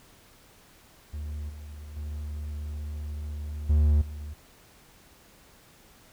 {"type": "tone with level steps", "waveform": "triangle", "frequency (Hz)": 74.7, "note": "D2", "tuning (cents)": 30, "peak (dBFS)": [-30, -37, -30, -16, -33], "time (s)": [1.13, 4.34], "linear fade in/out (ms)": 10, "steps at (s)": [1.49, 1.96, 3.69, 4.01], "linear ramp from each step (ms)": 10, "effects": ["pink hiss -56 dBFS RMS until 6.12 s"]}